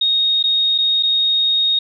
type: tone with dropouts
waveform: sine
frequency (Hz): 3729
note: A#7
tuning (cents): 0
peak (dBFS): -13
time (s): 0.01-1.79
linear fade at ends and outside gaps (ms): 5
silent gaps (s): 0.428-0.438 / 0.78-0.784 / 1.027-1.032
effects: none